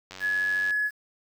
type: click train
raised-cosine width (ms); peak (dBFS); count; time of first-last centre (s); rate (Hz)
0.2; -23; 57; 0.11-0.707; 93.8
type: tone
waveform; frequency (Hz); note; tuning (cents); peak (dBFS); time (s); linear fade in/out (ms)
sine; 1695; G#6; +35; -23; 0.2-0.91; 50
effects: 8-bit